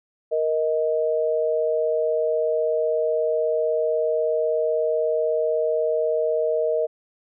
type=tone pair together; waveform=sine; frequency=468.1 / 628 Hz; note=A#4 / D#5; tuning=+7 / +16 cents; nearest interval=perfect fourth; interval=509 cents; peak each=-22 dBFS; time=0.31-6.87 s; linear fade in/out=20 ms; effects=none